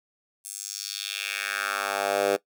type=tone with high-pass filter sweep; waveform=10% pulse; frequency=100 Hz; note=G2; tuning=35 cents sharp; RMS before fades=-29 dBFS; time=0.44-2.37 s; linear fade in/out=20 ms; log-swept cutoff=9100 to 450 Hz; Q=2.2; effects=noise-tail reverb RT60 0.1 s tail -18 dB re dry